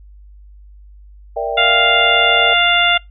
sine chord, E half-diminished seventh, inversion second, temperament equal with one note detuned, 466.2 / 587.3 / 659.3 / 786.7 Hz, Bb4 / D5 / E5 / G5, 0 / 0 / 0 / +6 cents, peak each -23 dBFS, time 1.36-2.54 s, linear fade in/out 10 ms
harmonic tone, 698.5 Hz, F5, in tune, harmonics 1 / 2 / 3 / 4 / 5, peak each -18 / -17 / -17 / -16 / -17 dBFS, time 1.57-2.98 s, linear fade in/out 10 ms
effects noise-tail reverb RT60 0.2 s tail -25 dB re dry + added 50 Hz sine -38 dBFS peak until 3.1 s

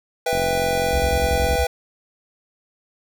square chord, E minor, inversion second, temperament equal with one note detuned, 493.9 / 659.3 / 795.9 Hz, B4 / E5 / G5, 0 / 0 / +26 cents, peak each -23 / -26 / -25 dBFS, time 0.26-1.67 s, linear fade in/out 5 ms
click train, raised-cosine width 3 ms, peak -16 dBFS, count 56, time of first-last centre 0.33-1.555 s, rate 44.9 Hz
sine tone bursts, 66.1 Hz, C2, 18 cents sharp, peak -19 dBFS, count 8, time 0.93-1.646 s, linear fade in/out 10 ms, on 65 ms, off 28 ms
effects none

